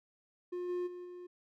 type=tone with level steps; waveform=triangle; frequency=356.6 Hz; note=F4; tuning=36 cents sharp; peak=-34 / -31 / -41 / -43 dBFS; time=0.52-1.27 s; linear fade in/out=10 ms; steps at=0.68 / 0.86 / 1.04 s; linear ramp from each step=20 ms; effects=none